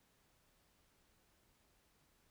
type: silence
effects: pink hiss -74 dBFS RMS until 2.3 s